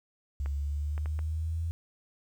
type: exponential sweep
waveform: sine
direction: up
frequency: 69.3 to 83.5 Hz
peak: -29 dBFS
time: 0.4-1.71 s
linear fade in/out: 0 ms
type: clicks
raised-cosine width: 0.5 ms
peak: -29 dBFS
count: 4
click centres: 0.46 / 0.979 / 1.059 / 1.191 s
effects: 10-bit